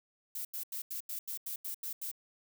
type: noise bursts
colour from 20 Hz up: violet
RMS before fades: -39 dBFS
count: 10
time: 0.35-2.115 s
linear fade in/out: 5 ms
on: 100 ms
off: 85 ms
effects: none